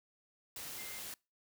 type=tone in noise; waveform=sine; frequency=2093 Hz; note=C7; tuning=in tune; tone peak=-51 dBFS; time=0.78-0.99 s; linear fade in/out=2 ms; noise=white; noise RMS=-45 dBFS; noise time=0.56-1.14 s; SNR=-9 dB; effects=noise-tail reverb RT60 0.3 s tail -26 dB re dry